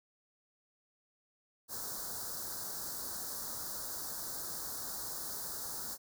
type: band-stop noise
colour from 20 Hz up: white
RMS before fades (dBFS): -41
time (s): 1.68-5.98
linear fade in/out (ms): 50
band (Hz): 1600 to 4200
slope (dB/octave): 48
effects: none